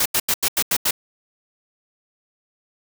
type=noise bursts; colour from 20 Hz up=white; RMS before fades=-19 dBFS; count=7; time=0-0.909 s; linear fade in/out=5 ms; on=57 ms; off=85 ms; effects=none